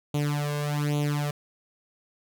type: tone with flanger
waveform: sawtooth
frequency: 146.83 Hz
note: D3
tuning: in tune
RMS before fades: -27 dBFS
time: 0.14-1.31 s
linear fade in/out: 5 ms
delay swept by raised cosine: 0.29 to 1.89 ms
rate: 1.2 Hz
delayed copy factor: +0.85
effects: none